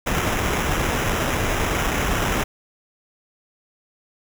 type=noise with sample-and-hold; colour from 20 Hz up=pink; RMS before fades=-22 dBFS; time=0.06-2.44 s; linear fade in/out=10 ms; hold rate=4410 Hz; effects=none